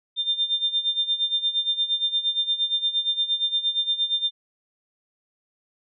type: tone with tremolo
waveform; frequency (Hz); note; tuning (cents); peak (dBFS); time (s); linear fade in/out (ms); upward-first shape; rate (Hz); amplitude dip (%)
sine; 3600; A7; +39; -18; 0.16-4.31; 50; sine; 8.6; 80
effects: none